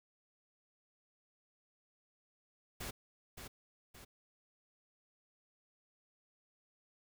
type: noise with echo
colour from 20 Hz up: pink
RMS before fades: -43 dBFS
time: 2.8-2.91 s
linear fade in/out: 10 ms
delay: 570 ms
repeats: 2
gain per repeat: -6 dB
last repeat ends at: 4.05 s
effects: none